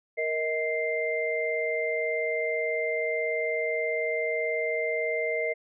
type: tone cluster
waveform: sine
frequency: 468.3 / 630 / 2093 Hz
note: A#4 / D#5 / C7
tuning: +8 / +21 / 0 cents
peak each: -30 / -30 / -30 dBFS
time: 0.17-5.54 s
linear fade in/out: 20 ms
effects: none